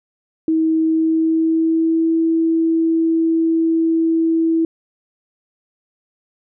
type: tone with pitch glide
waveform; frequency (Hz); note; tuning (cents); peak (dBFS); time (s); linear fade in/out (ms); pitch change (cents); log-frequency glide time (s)
sine; 320.2 to 326.9; D#4 to E4; +50 to -14; -13; 0.48-4.65; 2; +36; 0.83-2.12
effects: none